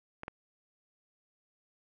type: clicks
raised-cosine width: 0.5 ms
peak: -25 / -23 dBFS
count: 2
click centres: 0.234 / 0.281 s
effects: none